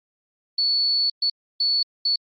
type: tone bursts at uneven times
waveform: sine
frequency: 4435 Hz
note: C#8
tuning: in tune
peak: -18 dBFS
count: 4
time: 0.58-1.1 / 1.22-1.3 / 1.6-1.83 / 2.05-2.16 s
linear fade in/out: 5 ms
effects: Opus 48 kbps